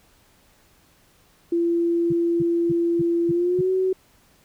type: tone with pitch glide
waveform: sine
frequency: 340 to 375.1 Hz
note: F4 to F#4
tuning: -46 to +24 cents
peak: -18 dBFS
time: 1.52-3.93 s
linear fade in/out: 5 ms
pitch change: +170 cents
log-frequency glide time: 3.3-3.7 s
type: tone bursts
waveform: sine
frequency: 155.56 Hz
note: D#3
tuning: in tune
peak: -24 dBFS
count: 6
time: 2.1-3.612 s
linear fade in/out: 5 ms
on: 27 ms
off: 270 ms
effects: pink hiss -58 dBFS RMS until 4.44 s